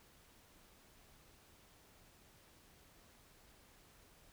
silence, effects pink hiss -65 dBFS RMS until 4.32 s

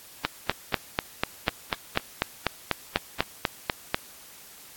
click train, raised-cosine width 0.3 ms, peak -5 dBFS, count 16, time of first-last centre 0.25-3.945 s, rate 4.06 Hz, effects white hiss -48 dBFS RMS until 4.76 s + AAC 64 kbps

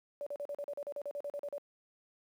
sine tone bursts, 575 Hz, D5, 37 cents flat, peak -36 dBFS, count 15, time 0.21-1.58 s, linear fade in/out 0 ms, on 54 ms, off 40 ms, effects high-pass 300 Hz 12 dB/octave + 11-bit

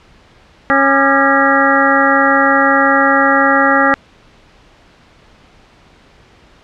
harmonic tone with a mistuned harmonic, 274.4 Hz, C#4, 17 cents flat, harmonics 1 / 2 / 3 / 4 / 5 / 6 / 7, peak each -16 / -16 / -16 / -16 / -16 / -16 / -16 dBFS, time 0.7-3.94 s, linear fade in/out 0 ms, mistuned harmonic 4, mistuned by +150 cents, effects pink hiss -46 dBFS RMS until 6.63 s + low-pass 4000 Hz 12 dB/octave

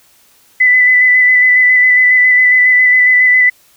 sine tone with vibrato, 2000 Hz, B6, 21 cents sharp, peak -5 dBFS, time 0.6-3.5 s, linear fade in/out 10 ms, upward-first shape square, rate 7.3 Hz, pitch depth 15 cents each way, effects white hiss -49 dBFS RMS until 3.76 s

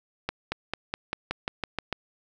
accelerating click train, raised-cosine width 0.3 ms, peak -12 dBFS, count 10, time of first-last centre 0.29-1.927 s, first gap 230 ms, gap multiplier 0.94, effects none

